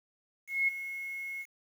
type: tone with ADSR envelope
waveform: sine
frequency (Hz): 2172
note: C#7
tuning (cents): -36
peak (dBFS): -23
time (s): 0.47-1.46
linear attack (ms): 210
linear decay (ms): 12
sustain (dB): -13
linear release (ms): 53
effects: 9-bit